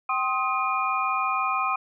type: tone cluster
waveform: sine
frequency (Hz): 772 / 1054 / 1260 / 2434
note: G5 / C6 / D#6 / D#7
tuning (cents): -27 / +12 / +21 / -39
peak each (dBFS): -30 / -27 / -26 / -31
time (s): 0.09-1.76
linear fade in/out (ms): 5
effects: none